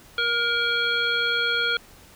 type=harmonic tone with a mistuned harmonic; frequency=472.1 Hz; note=A#4; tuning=22 cents sharp; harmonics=1 / 3 / 5 / 7 / 9; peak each=-32 / -23 / -31 / -26 / -33 dBFS; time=0.18-1.77 s; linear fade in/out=2 ms; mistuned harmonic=5; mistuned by=-26 cents; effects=pink hiss -50 dBFS RMS until 2.15 s